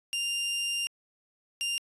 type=tone pair in turn; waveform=sawtooth; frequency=2794 / 2794 Hz; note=F7 / F7; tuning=0 / 0 cents; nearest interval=unison; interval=0 cents; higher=neither; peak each=-25 dBFS; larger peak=neither; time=0.13-0.87 / 1.61-1.78 s; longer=first; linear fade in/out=0 ms; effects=resampled to 24000 Hz